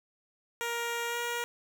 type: tone with pitch glide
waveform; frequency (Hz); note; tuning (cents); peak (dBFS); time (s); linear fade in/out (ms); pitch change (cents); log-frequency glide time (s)
10% pulse; 470 to 475.2; A#4 to A#4; +14 to +33; -23; 0.61-1.44; 0; +19; 1.07-1.17
effects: none